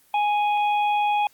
harmonic tone, 830.6 Hz, G#5, in tune, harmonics 1 / 3 / 4, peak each -19 / -30 / -37 dBFS, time 0.14-1.27 s, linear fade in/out 2 ms, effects white hiss -58 dBFS RMS until 1.33 s + Opus 24 kbps

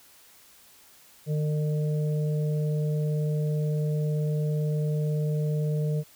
harmonic tone, 151.5 Hz, D#3, 46 cents flat, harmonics 1 / 3 / 4, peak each -24 / -34 / -40 dBFS, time 1.26-6.04 s, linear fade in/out 50 ms, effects white hiss -55 dBFS RMS until 6.15 s

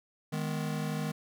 square chord, G# minor, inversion second, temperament just, 155.74 / 207.7 / 249.2 Hz, D#3 / G#3 / B3, +2 / 0 / +16 cents, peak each -34 / -38 / -40 dBFS, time 0.32-1.12 s, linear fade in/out 10 ms, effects none

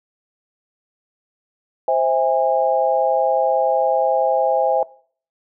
sine chord, C augmented, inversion none, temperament just, 523.3 / 654.1 / 817.6 Hz, C5 / E5 / G#5, 0 / -14 / -27 cents, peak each -19 dBFS, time 1.88-4.83 s, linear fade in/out 2 ms, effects noise-tail reverb RT60 0.5 s tail -21 dB re dry

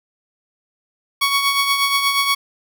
15% pulse tone with tremolo, 1116 Hz, C#6, 11 cents sharp, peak -7 dBFS, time 1.21-2.35 s, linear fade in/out 10 ms, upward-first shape triangle, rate 8.4 Hz, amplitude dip 55%, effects none

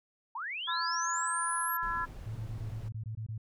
sine linear sweep, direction up, 853 to 11900 Hz, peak -35 dBFS, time 0.35-1.77 s, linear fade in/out 5 ms
harmonic tone, 337.2 Hz, E4, 39 cents sharp, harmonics 3 / 4 / 5, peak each -34 / -35 / -36 dBFS, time 0.67-2.06 s, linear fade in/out 20 ms
brown noise, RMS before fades -45 dBFS, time 1.82-2.89 s, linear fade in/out 10 ms
sine tone bursts, 110 Hz, A2, in tune, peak -35 dBFS, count 10, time 2.26-3.379 s, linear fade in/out 5 ms, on 93 ms, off 21 ms
effects none

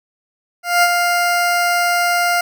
20% pulse tone with ADSR envelope, 701 Hz, F5, 6 cents sharp, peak -4 dBFS, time 0.63-2.41 s, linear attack 200 ms, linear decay 43 ms, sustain -5 dB, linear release 4 ms, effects none

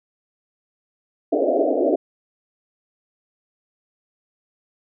white band-pass noise, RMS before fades -19 dBFS, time 1.32-1.96 s, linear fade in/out 10 ms, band 260 to 690 Hz, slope 96 dB/octave, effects none

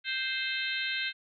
harmonic tone with a mistuned harmonic, 523.3 Hz, C5, in tune, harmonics 3 / 4 / 5 / 6 / 7 / 8, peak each -35 / -36 / -37 / -38 / -38 / -39 dBFS, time 0.04-1.13 s, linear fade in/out 50 ms, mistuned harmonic 8, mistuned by -44 cents, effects none

